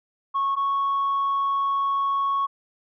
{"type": "tone pair in turn", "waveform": "sine", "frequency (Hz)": [1100, 1106.4], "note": ["C#6", "C#6"], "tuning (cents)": [-14, -4], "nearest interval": "unison", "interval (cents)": 10, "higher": "second", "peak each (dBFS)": -19, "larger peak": "neither", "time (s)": [[0.34, 0.56], [0.56, 2.47]], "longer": "second", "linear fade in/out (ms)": 20, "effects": ["tanh soft clip ceiling -18 dBFS"]}